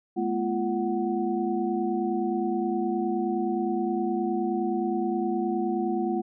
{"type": "tone cluster", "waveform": "sine", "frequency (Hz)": [211.6, 241.2, 344.4, 743], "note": ["G#3", "B3", "F4", "F#5"], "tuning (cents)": [33, -41, -24, 7], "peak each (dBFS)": [-30, -32, -27, -32], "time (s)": [0.16, 6.22], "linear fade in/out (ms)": 20, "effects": []}